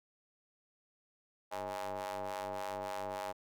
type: ring-modulated tone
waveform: sawtooth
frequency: 97.3 Hz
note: G2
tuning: 12 cents flat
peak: -31 dBFS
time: 1.51-3.33 s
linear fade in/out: 20 ms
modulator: 728 Hz
effects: none